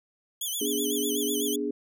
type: tone with vibrato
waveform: 10% pulse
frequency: 3227 Hz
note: G7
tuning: 50 cents sharp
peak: -22 dBFS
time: 0.41-1.56 s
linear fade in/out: 5 ms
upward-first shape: sine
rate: 8 Hz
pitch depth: 130 cents each way
type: chord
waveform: sine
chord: G# diminished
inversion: first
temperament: equal with one note detuned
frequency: 246.9 / 293.7 / 413.4 Hz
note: B3 / D4 / G#4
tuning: 0 / 0 / -8 cents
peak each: -33 / -31 / -30 dBFS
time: 0.61-1.71 s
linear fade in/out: 5 ms
effects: none